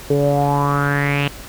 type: tone with low-pass filter sweep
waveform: sawtooth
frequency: 142.5 Hz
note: C#3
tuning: 48 cents sharp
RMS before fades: -17 dBFS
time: 0.1-1.28 s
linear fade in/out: 5 ms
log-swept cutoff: 440 to 2900 Hz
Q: 6.4
effects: added 50 Hz sine -40 dBFS peak until 1.48 s + pink hiss -36 dBFS RMS until 1.48 s